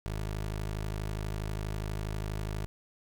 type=tone; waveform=20% pulse; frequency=52.3 Hz; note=G#1; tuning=13 cents sharp; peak=-28 dBFS; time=0.06-2.66 s; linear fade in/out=0 ms; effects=none